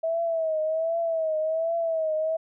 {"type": "tone with vibrato", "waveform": "sine", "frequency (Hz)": 647, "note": "E5", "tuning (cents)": -32, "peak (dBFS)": -23, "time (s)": [0.03, 2.37], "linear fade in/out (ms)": 10, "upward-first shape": "triangle", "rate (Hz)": 1.3, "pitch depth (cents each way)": 77, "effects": []}